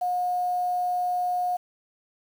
sine tone with quantisation, 720 Hz, F#5, 47 cents flat, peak -23 dBFS, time 0.01-1.57 s, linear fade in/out 10 ms, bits 8, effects none

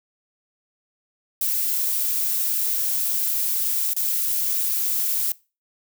violet noise with dropouts, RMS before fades -23 dBFS, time 1.41-5.32 s, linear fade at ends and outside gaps 2 ms, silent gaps 3.935-3.964 s, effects noise-tail reverb RT60 0.3 s tail -21 dB re dry

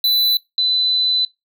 square / sine tone pair in turn, 3992 / 4007 Hz, B7 / B7, +18 / +24 cents, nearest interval unison, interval 6 cents, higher second, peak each -14 dBFS, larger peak neither, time 0.04-0.37 / 0.58-1.25 s, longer second, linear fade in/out 2 ms, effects noise-tail reverb RT60 0.2 s tail -22 dB re dry

